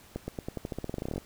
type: accelerating click train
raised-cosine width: 2 ms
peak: -20 dBFS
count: 19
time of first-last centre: 0.16-1.18 s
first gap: 120 ms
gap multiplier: 0.9
effects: pink hiss -55 dBFS RMS until 1.25 s